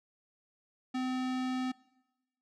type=tone; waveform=square; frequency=256.2 Hz; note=C4; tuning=36 cents flat; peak=-32 dBFS; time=0.94-1.72 s; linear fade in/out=10 ms; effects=noise-tail reverb RT60 1.0 s tail -22 dB re dry + low-pass 5000 Hz 12 dB/octave